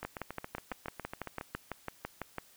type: two click trains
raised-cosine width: 0.5 ms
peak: -24 / -21 dBFS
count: 12 / 15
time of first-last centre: 0.03-1.549 / 0.05-2.383 s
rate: 7.24 / 6 Hz
effects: white hiss -61 dBFS RMS until 2.56 s